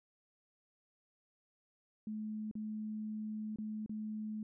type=tone with dropouts; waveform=sine; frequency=215 Hz; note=A3; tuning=40 cents flat; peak=-38 dBFS; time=2.07-4.43 s; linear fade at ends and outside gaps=2 ms; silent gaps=2.513-2.553 / 3.56-3.585 / 3.862-3.894 s; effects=none